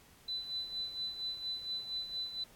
sine tone with tremolo, 4000 Hz, B7, 21 cents sharp, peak -34 dBFS, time 0.28-2.44 s, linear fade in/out 5 ms, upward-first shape sine, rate 4.3 Hz, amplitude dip 65%, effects pink hiss -61 dBFS RMS until 2.55 s + AAC 64 kbps

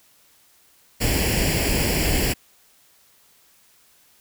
pink noise with comb filter, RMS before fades -21 dBFS, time 1-2.34 s, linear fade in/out 20 ms, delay 0.4 ms, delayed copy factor +0.75, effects white hiss -57 dBFS RMS until 4.2 s

